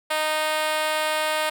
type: tone with high-pass filter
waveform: 5% pulse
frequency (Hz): 309.3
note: D#4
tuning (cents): -10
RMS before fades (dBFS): -24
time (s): 0.1-1.5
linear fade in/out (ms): 10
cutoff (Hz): 660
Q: 2.4
effects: none